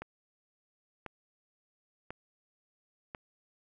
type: click train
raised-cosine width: 0.5 ms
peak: -25 dBFS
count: 4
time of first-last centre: 0.02-3.148 s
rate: 0.959 Hz
effects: none